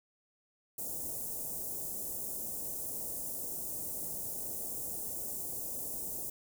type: band-stop noise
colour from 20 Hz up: white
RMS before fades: -39 dBFS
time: 0.78-6.3 s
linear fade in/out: 5 ms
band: 670 to 7600 Hz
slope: 24 dB/octave
effects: none